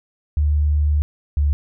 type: tone pair in turn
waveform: sine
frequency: 74.3 / 72.64 Hz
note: D2 / D2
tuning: +21 / -18 cents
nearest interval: unison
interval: 39 cents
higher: first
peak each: -14 / -14 dBFS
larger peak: neither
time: 0.37-1.02 / 1.37-1.53 s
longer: first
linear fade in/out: 0 ms
effects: none